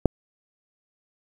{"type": "click", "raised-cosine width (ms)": 2, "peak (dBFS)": -3, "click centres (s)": 0.057, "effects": ["7-bit"]}